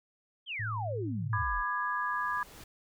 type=exponential sweep; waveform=sine; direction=down; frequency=3322 to 32.7 Hz; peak=-34 dBFS; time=0.46-1.64 s; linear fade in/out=50 ms
type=tone with vibrato; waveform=sine; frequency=108.3 Hz; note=A2; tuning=27 cents flat; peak=-34 dBFS; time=0.59-1.43 s; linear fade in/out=10 ms; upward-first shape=triangle; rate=2.7 Hz; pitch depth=19 cents each way
type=noise with exponential growth; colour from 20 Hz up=pink; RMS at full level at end=-48 dBFS; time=1.3-2.64 s; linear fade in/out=5 ms; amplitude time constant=290 ms
type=chord; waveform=sine; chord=G# diminished; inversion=first; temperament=just; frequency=996.7 / 1196.1 / 1661.2 Hz; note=B5 / D6 / G#6; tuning=+16 / +31 / 0 cents; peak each=-34 dBFS; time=1.33-2.43 s; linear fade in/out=2 ms
effects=none